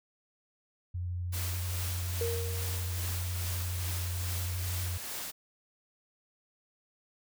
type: tone with vibrato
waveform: sine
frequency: 88.8 Hz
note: F2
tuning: 29 cents sharp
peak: -32 dBFS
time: 0.94-4.98 s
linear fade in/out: 10 ms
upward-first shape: sine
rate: 13 Hz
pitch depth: 10 cents each way
type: noise with tremolo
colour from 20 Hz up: white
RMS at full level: -38 dBFS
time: 1.32-5.32 s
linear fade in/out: 20 ms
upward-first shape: sine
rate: 2.4 Hz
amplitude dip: 35%
type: tone with exponential decay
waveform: sine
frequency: 466.2 Hz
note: A#4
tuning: in tune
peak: -29 dBFS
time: 2.21-3.13 s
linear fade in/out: 1 ms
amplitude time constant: 200 ms
effects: none